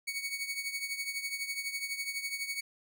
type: tone with tremolo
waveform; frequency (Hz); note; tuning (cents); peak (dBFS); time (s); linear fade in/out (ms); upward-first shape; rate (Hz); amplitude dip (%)
sawtooth; 2232; C#7; +11; -28; 0.07-2.61; 10; triangle; 12; 75
effects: none